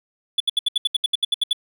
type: tone bursts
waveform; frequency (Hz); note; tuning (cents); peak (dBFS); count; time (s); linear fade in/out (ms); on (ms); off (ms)
triangle; 3449; A7; -35; -14; 13; 0.38-1.531; 5; 23; 71
effects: none